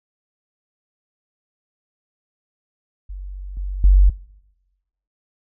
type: tone with level steps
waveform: sine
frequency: 47.37 Hz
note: F#1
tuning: 41 cents sharp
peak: -28 / -22 / -7 dBFS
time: 3.09-4.1 s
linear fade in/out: 10 ms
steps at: 3.57 / 3.84 s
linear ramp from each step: 2 ms
effects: noise-tail reverb RT60 1.0 s tail -23 dB re dry